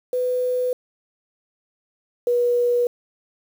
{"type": "tone pair in turn", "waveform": "sine", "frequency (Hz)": [500, 484.1], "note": ["B4", "B4"], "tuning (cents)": [21, -35], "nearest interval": "minor second", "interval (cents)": 56, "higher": "first", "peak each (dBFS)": [-19, -16], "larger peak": "second", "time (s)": [[0.13, 0.73], [2.27, 2.87]], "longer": "neither", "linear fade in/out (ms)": 2, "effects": ["7-bit"]}